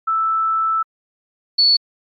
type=tone pair in turn; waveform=sine; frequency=1318.5 / 4435 Hz; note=E6 / C#8; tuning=0 / 0 cents; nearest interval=octave + major sixth; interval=2100 cents; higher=second; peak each=-15 / -10 dBFS; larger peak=second; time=0.07-0.83 / 1.58-1.77 s; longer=first; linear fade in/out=10 ms; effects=MP3 48 kbps